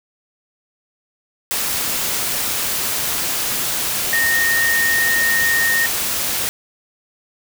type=tone in noise; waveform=sine; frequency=1847 Hz; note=A#6; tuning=16 cents flat; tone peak=-15 dBFS; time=4.13-5.86 s; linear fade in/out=0 ms; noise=white; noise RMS=-21 dBFS; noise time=1.51-6.49 s; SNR=+3 dB; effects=none